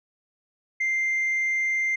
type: tone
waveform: sine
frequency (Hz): 2093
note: C7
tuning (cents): 0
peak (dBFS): -20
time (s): 0.8-1.96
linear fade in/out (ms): 10
effects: tanh soft clip ceiling -20 dBFS